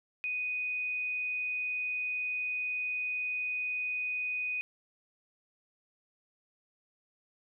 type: tone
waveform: sine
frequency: 2489 Hz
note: D#7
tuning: in tune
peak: -31 dBFS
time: 0.24-4.61 s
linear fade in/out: 0 ms
effects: none